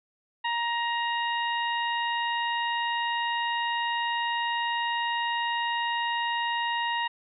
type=harmonic tone; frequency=940 Hz; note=A#5; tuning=14 cents sharp; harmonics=1 / 2 / 3 / 4; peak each=-28 / -31 / -34 / -39 dBFS; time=0.44-7.08 s; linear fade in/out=10 ms; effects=none